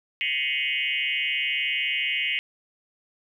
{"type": "tone with frequency modulation", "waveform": "sine", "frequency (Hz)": 2511, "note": "D#7", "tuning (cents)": 15, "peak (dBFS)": -23, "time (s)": [0.21, 2.39], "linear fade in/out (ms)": 0, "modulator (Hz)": 139, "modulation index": 3.7, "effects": ["10-bit"]}